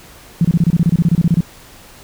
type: tone bursts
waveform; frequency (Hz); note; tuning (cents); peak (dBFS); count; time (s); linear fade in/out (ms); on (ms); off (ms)
sine; 168.2; E3; +35; -8; 16; 0.41-1.407; 2; 37; 27
effects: pink hiss -41 dBFS RMS until 2.03 s